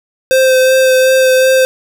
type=tone with vibrato; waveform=square; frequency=520 Hz; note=C5; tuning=11 cents flat; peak=-7 dBFS; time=0.31-1.65 s; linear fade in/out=0 ms; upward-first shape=sine; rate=2.7 Hz; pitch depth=15 cents each way; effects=none